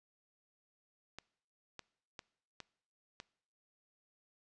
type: clicks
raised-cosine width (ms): 0.2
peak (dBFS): -28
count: 5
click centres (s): 1.186 / 1.793 / 2.192 / 2.603 / 3.201
effects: noise-tail reverb RT60 0.7 s tail -23 dB re dry + resampled to 22050 Hz

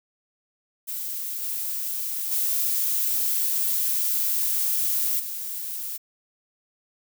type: noise with level steps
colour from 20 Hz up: violet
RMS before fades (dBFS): -31 / -29 / -24 / -32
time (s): 0.87-5.98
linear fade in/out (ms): 20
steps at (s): 1.42 / 2.31 / 5.19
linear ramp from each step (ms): 10
effects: none

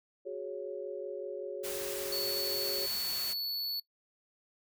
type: chord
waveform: sine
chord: F# suspended second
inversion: none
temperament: equal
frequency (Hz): 370 / 415.3 / 554.4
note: F#4 / G#4 / C#5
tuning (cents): 0 / 0 / 0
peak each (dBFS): -41 / -41 / -40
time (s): 0.25-2.87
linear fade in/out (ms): 20
type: noise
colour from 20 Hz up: white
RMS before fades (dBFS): -40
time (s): 1.63-3.34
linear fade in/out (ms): 20
type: tone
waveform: square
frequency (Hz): 4435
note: C#8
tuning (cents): 0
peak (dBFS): -33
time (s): 2.12-3.8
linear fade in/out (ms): 5
effects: noise-tail reverb RT60 0.1 s tail -21 dB re dry

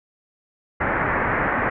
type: low-pass noise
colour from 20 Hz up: white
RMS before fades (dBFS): -22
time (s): 0.8-1.7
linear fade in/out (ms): 10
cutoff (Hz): 2000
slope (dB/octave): 48
effects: none

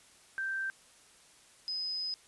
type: tone pair in turn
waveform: sine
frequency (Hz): 1566 / 5037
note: G6 / D#8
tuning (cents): -2 / +20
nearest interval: octave + minor sixth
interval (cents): 2022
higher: second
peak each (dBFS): -32 / -33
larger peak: first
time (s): 0.38-0.7 / 1.68-2.14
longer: second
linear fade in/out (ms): 0
effects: white hiss -60 dBFS RMS until 2.27 s + resampled to 24000 Hz

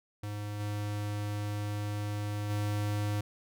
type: tone with level steps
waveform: square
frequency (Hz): 103.83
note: G#2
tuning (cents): 0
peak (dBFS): -36 / -33 / -30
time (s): 0.23-3.21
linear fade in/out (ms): 5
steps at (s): 0.59 / 2.49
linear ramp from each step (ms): 20
effects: none

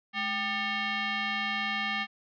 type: tone with frequency modulation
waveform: sine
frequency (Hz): 211.4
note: G#3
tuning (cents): +31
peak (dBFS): -28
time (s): 0.13-2.07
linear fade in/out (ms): 50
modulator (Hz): 996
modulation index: 3
effects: none

